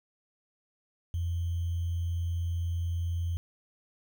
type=tone with sample-and-hold; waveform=sine; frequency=85.5 Hz; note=F2; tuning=36 cents flat; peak=-28 dBFS; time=1.14-3.37 s; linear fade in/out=0 ms; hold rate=3150 Hz; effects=none